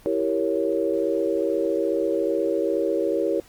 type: chord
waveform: sine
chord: E diminished seventh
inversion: none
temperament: equal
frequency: 329.6 / 392 / 466.2 / 554.4 Hz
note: E4 / G4 / Bb4 / Db5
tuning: 0 / 0 / 0 / 0 cents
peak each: -26 dBFS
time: 0.06-3.4 s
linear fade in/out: 0 ms
effects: pink hiss -52 dBFS RMS until 3.48 s + Opus 32 kbps